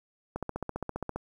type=click train; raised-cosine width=1 ms; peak=-19 dBFS; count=13; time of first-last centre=0.36-1.16 s; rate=15 Hz; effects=9-bit